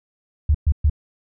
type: tone bursts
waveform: sine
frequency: 74.6 Hz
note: D2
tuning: 28 cents sharp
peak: -12 dBFS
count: 3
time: 0.49-0.898 s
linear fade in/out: 5 ms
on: 56 ms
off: 120 ms
effects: none